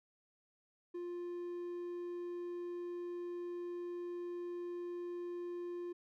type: tone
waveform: triangle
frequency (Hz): 350.5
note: F4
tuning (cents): +6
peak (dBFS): -38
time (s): 0.94-5.93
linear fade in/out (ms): 10
effects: none